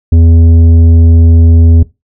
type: tone with tanh clipping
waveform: sine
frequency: 82.8 Hz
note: E2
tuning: 8 cents sharp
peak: -3 dBFS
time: 0.12-1.83 s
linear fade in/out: 5 ms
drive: 9 dB
effects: noise-tail reverb RT60 0.2 s tail -18 dB re dry